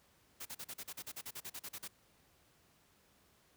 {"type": "noise bursts", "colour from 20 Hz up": "white", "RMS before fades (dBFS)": -45, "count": 16, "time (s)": [0.4, 1.88], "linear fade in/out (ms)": 10, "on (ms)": 55, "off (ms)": 40, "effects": ["pink hiss -69 dBFS RMS until 3.56 s", "high-pass 60 Hz 12 dB/octave"]}